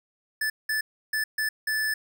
square tone bursts at uneven times, 1743 Hz, A6, 17 cents flat, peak -25 dBFS, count 5, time 0.41-0.5 / 0.69-0.81 / 1.13-1.24 / 1.38-1.49 / 1.67-1.94 s, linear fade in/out 5 ms, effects none

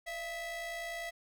45% pulse ring-modulated tone, 650 Hz, E5, 24 cents flat, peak -35 dBFS, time 0.06-1.11 s, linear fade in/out 20 ms, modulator 1330 Hz, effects none

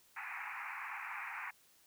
white band-pass noise, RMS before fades -44 dBFS, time 0.16-1.51 s, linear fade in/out 10 ms, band 780 to 2500 Hz, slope 96 dB/octave, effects white hiss -67 dBFS RMS until 1.86 s

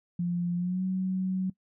sine tone with pitch glide, 174.61 to 187.14 Hz, F3 to F#3, 0 to +20 cents, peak -26 dBFS, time 0.19-1.5 s, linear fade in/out 5 ms, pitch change +120 cents, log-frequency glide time 0.56-0.83 s, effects noise-tail reverb RT60 0.1 s tail -20 dB re dry

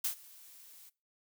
blue noise with ADSR envelope, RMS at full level -31 dBFS, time 0.04-0.9 s, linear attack 8 ms, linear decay 100 ms, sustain -24 dB, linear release 16 ms, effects noise-tail reverb RT60 0.3 s tail -22 dB re dry

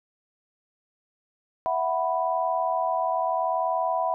sine chord, E suspended second, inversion none, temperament equal, 659.3 / 740 / 987.8 Hz, E5 / F#5 / B5, 0 / 0 / 0 cents, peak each -27 dBFS, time 1.66-4.14 s, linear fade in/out 0 ms, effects none

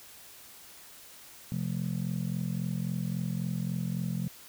sine chord, F major, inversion second, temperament just, 130.96 / 174.61 / 218.3 Hz, C3 / F3 / A3, +2 / 0 / -13 cents, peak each -33 / -31 / -36 dBFS, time 1.52-4.28 s, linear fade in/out 0 ms, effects tanh soft clip ceiling -23 dBFS + white hiss -51 dBFS RMS until 4.48 s

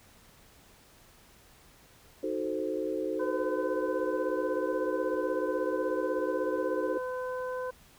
sine chord, D# diminished seventh, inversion none, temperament equal, 311.1 / 370 / 440 / 523.3 Hz, D#4 / F#4 / A4 / C5, 0 / 0 / 0 / 0 cents, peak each -35 dBFS, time 2.23-6.98 s, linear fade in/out 5 ms
harmonic tone, 507 Hz, B4, 45 cents sharp, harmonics 1 / 2 / 3, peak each -33 / -39 / -43 dBFS, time 3.19-7.71 s, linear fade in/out 10 ms
effects pink hiss -58 dBFS RMS until 7.98 s

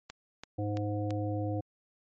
click train, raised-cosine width 0.2 ms, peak -24 dBFS, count 4, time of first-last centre 0.1-1.107 s, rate 2.98 Hz
harmonic tone, 103.83 Hz, G#2, in tune, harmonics 1 / 3 / 5 / 7, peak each -32 / -35 / -38 / -41 dBFS, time 0.58-1.61 s, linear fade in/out 10 ms
effects MP3 32 kbps

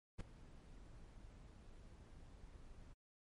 brown noise with ADSR envelope, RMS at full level -41 dBFS, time 0.18-2.94 s, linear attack 26 ms, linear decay 4 ms, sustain -17 dB, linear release 16 ms, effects MP3 48 kbps

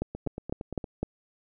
two click trains, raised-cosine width 2 ms, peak -15 / -22 dBFS, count 5 / 7, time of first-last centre 0.02-1.03 / 0.15-0.842 s, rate 3.96 / 8.67 Hz, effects none

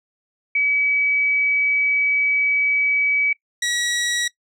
sine / 15% pulse tone pair in turn, 2281 / 1918.1 Hz, C#7 / A#6, +49 / +49 cents, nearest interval minor third, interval 300 cents, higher first, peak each -16 / -13 dBFS, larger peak second, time 0.55-3.33 / 3.62-4.28 s, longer first, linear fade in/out 5 ms, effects noise-tail reverb RT60 0.1 s tail -21 dB re dry + low-pass 11000 Hz 12 dB/octave

